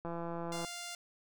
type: click train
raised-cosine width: 1 ms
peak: -27 dBFS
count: 102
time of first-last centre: 0.05-0.648 s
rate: 169 Hz
type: tone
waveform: 5% pulse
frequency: 698.5 Hz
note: F5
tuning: in tune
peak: -30 dBFS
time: 0.52-0.95 s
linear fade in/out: 2 ms
effects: none